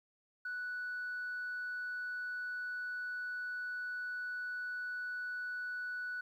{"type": "tone", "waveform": "sine", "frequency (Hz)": 1480, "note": "F#6", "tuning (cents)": 0, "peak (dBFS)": -36, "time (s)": [0.45, 6.21], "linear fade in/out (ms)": 5, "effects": ["tanh soft clip ceiling -35 dBFS", "12-bit"]}